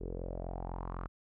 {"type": "tone with low-pass filter sweep", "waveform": "sawtooth", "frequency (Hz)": 43.96, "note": "F1", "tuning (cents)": 12, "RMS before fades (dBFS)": -40, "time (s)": [0, 1.08], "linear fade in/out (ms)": 20, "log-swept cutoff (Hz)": [410, 1300], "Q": 4.3, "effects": []}